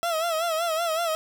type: tone with vibrato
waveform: 30% pulse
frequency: 659.3 Hz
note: E5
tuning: in tune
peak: -21 dBFS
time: 0.03-1.15 s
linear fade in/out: 0 ms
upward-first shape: sine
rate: 5.3 Hz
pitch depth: 86 cents each way
effects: none